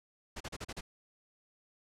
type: noise bursts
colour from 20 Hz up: pink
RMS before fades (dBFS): -41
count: 6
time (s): 0.36-0.81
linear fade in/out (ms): 10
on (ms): 45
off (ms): 36
effects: low-pass 8000 Hz 12 dB/octave